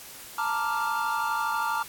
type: chord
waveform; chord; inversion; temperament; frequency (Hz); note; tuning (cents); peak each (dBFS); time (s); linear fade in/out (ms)
triangle; Bb major seventh; third; equal; 880 / 932.3 / 1174.7 / 1396.9; A5 / Bb5 / D6 / F6; 0 / 0 / 0 / 0; -29; 0.38-1.83; 5
effects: white hiss -44 dBFS RMS until 1.88 s + AAC 64 kbps